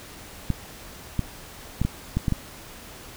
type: clicks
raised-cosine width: 5 ms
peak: -10 dBFS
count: 7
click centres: 0.503 / 1.193 / 1.816 / 1.85 / 2.17 / 2.282 / 2.323 s
effects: pink hiss -43 dBFS RMS until 3.16 s